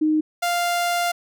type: tone pair in turn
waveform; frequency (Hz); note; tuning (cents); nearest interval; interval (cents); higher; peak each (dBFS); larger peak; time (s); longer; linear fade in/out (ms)
sine / sawtooth; 309.1 / 697.7; D#4 / F5; -11 / -2; octave + major second; 1409; second; -16; neither; 0.01-0.21 / 0.42-1.12; second; 10
effects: none